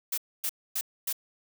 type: noise bursts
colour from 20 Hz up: blue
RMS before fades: -30 dBFS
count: 4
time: 0.12-1.128 s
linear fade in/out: 5 ms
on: 57 ms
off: 260 ms
effects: none